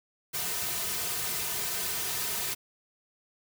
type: noise with comb filter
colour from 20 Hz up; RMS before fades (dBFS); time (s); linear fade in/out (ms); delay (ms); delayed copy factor
white; -32; 0.33-2.55; 20; 3.6; -1
effects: none